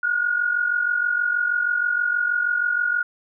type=tone pair together; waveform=sine; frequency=1433.7 / 1480 Hz; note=F6 / F#6; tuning=+45 / 0 cents; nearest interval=minor second; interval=55 cents; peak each=-20 / -25 dBFS; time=0.03-3.03 s; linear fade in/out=5 ms; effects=none